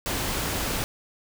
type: noise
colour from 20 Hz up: pink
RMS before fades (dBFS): -28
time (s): 0.06-0.84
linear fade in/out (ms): 0
effects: none